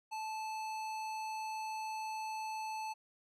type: tone with hard clipping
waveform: sine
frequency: 873 Hz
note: A5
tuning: 14 cents flat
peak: -40 dBFS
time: 0.11-2.94 s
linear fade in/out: 20 ms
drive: 16 dB
effects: none